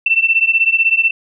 sine beating tone pair, 2675 / 2691 Hz, E7 / E7, +25 / +35 cents, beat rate 16 Hz, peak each -13 / -14 dBFS, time 0.06-1.11 s, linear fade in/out 5 ms, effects none

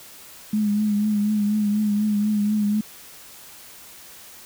sine tone with vibrato, 209.3 Hz, G#3, 14 cents sharp, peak -18 dBFS, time 0.53-2.81 s, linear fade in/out 5 ms, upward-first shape triangle, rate 4.1 Hz, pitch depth 46 cents each way, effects white hiss -44 dBFS RMS until 4.45 s

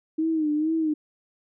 sine tone with vibrato, 311.1 Hz, D#4, in tune, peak -21 dBFS, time 0.18-0.94 s, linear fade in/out 10 ms, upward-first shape sine, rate 2.2 Hz, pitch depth 75 cents each way, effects none

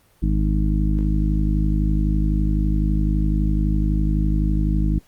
harmonic tone, 51.91 Hz, G#1, in tune, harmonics 1 / 2 / 3 / 4 / 5 / 6, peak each -18 / -29 / -24 / -26 / -34 / -28 dBFS, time 0.22-4.99 s, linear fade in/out 10 ms, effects pink hiss -58 dBFS RMS until 5.07 s + Opus 32 kbps

